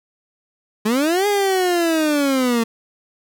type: linear two-way sweep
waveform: 30% pulse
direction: up then down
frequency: 204.8 to 415.3 to 225.3 Hz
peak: -13 dBFS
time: 0.85-2.64 s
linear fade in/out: 10 ms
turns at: 1.27 s
effects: none